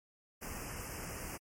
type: band-stop noise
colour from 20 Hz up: pink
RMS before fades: -43 dBFS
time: 0.41-1.38 s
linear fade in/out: 20 ms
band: 2900 to 4900 Hz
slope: 96 dB/octave
effects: MP3 64 kbps